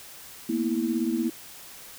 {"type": "tone cluster", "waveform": "sine", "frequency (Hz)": [227, 243.8, 327.2], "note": ["A#3", "B3", "E4"], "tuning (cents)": [-46, -22, -13], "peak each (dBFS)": [-29, -28, -27], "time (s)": [0.49, 1.3], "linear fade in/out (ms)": 5, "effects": ["white hiss -45 dBFS RMS until 1.98 s"]}